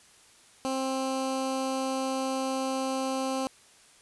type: tone with notch filter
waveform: 15% pulse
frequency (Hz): 264.3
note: C4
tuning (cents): +18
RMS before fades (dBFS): -30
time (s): 0.65-3.47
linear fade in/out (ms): 0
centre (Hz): 2000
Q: 1.6
effects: white hiss -57 dBFS RMS until 4.01 s + resampled to 24000 Hz